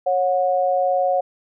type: tone pair together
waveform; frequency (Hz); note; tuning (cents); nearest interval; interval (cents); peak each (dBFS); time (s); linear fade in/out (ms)
sine; 550 / 728.5; C#5 / F#5; -14 / -27; perfect fourth; 487; -19; 0.06-1.21; 10
effects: none